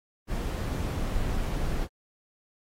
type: noise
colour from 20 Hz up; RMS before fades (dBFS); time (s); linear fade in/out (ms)
brown; -29; 0.27-1.88; 50
effects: AAC 48 kbps